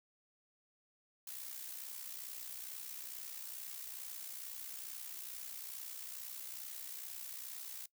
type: noise with amplitude modulation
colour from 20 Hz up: blue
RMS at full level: -44 dBFS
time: 1.27-7.86 s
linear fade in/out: 5 ms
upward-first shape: sine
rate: 62.3 Hz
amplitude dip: 60%
effects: noise-tail reverb RT60 0.1 s tail -19 dB re dry